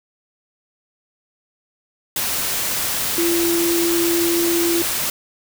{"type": "tone in noise", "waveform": "sine", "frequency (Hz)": 340, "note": "F4", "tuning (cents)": -46, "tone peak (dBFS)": -17, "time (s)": [3.18, 4.82], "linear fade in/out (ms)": 2, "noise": "white", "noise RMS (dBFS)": -22, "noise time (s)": [2.16, 5.1], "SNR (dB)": 2, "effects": []}